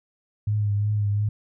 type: tone with vibrato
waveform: sine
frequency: 103.83 Hz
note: G#2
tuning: in tune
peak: -20 dBFS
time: 0.47-1.29 s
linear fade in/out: 5 ms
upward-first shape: triangle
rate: 2.8 Hz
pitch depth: 40 cents each way
effects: none